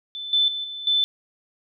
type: tone with level steps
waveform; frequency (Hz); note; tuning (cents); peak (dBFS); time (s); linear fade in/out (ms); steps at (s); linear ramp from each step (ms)
sine; 3520; A7; 0; -30 / -16 / -26 / -31 / -17; 0.15-1.04; 0; 0.33 / 0.48 / 0.64 / 0.87; 2
effects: none